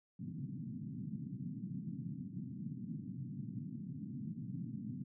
pink band-pass noise, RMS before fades -44 dBFS, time 0.19-5.04 s, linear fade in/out 10 ms, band 120 to 260 Hz, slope 48 dB/octave, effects none

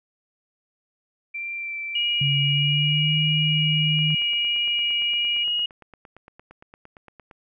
sine tone with vibrato, 2349 Hz, D7, in tune, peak -28 dBFS, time 1.34-5.44 s, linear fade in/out 10 ms, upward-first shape sine, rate 1.6 Hz, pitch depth 11 cents each way
sine tone, 2885 Hz, F#7, 44 cents flat, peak -21 dBFS, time 1.95-5.66 s, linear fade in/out 5 ms
sine tone with pitch glide, 141.1 to 154.76 Hz, C#3 to D#3, +31 to -9 cents, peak -21 dBFS, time 2.21-4.15 s, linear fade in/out 5 ms, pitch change +160 cents, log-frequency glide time 2.41-3.15 s
click train, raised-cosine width 0.5 ms, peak -30 dBFS, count 30, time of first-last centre 3.99-7.312 s, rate 8.73 Hz
effects none

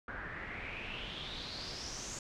pink noise with low-pass filter sweep, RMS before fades -43 dBFS, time 0.08-2.19 s, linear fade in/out 2 ms, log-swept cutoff 1500 to 7000 Hz, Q 5.7, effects none

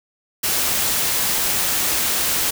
white noise, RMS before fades -20 dBFS, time 0.43-2.51 s, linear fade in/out 10 ms, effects none

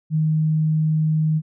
sine tone, 156.2 Hz, D#3, 7 cents sharp, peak -16 dBFS, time 0.1-1.42 s, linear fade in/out 50 ms, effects none

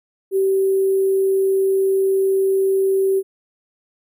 sine tone with sample-and-hold, 386.2 Hz, G4, 26 cents flat, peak -14 dBFS, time 0.31-3.23 s, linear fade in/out 50 ms, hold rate 11025 Hz, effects none

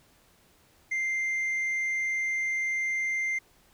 triangle tone with tanh clipping, 2093 Hz, C7, in tune, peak -27 dBFS, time 0.91-3.39 s, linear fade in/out 10 ms, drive 7 dB, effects pink hiss -62 dBFS RMS until 3.73 s

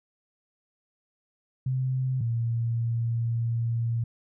sine tone pair in turn, 129.7 / 116.19 Hz, C3 / A#2, -15 / -5 cents, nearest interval major second, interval 190 cents, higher first, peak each -24 dBFS, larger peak neither, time 1.66-2.21 / 2.21-4.04 s, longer second, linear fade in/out 5 ms, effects none

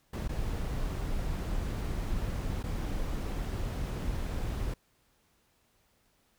brown noise with dropouts, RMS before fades -33 dBFS, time 0.13-4.74 s, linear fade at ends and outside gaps 5 ms, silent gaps 0.279-0.29 / 2.63-2.638 s, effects pink hiss -70 dBFS RMS until 6.38 s

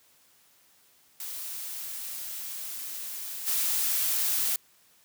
blue noise with level steps, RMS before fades -37 / -27 dBFS, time 1.2-4.56 s, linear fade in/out 2 ms, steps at 3.46 s, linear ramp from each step 20 ms, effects white hiss -62 dBFS RMS until 5.04 s + high-pass 60 Hz 12 dB/octave

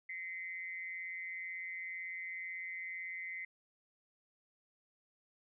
sine tone with amplitude modulation, 2059 Hz, C7, 28 cents flat, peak -37 dBFS, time 0.09-3.45 s, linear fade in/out 5 ms, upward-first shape sine, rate 178 Hz, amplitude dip 75%, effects none

